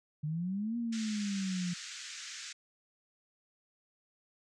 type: exponential two-way sweep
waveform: sine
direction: up then down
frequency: 146.83 to 238.5 to 173.5 Hz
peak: -32 dBFS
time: 0.23-1.74 s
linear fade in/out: 10 ms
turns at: 0.77 s
type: band-pass noise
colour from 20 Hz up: white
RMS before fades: -45 dBFS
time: 0.92-2.53 s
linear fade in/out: 10 ms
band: 1400 to 7400 Hz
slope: 48 dB/octave
effects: none